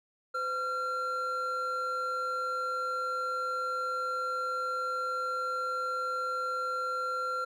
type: tone pair together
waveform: triangle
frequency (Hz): 510 / 1373.4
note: C5 / F6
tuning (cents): -44 / -29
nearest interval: octave + perfect fourth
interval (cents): 1715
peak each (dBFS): -36 / -29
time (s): 0.34-7.45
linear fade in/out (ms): 10
effects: none